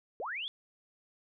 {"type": "linear sweep", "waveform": "sine", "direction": "up", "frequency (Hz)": [383.9, 3520], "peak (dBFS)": -35, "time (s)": [0.2, 0.48], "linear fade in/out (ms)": 0, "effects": []}